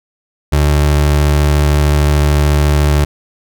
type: tone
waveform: 30% pulse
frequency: 73.6 Hz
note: D2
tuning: 4 cents sharp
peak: -6 dBFS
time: 0.52-3.05 s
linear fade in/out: 10 ms
effects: none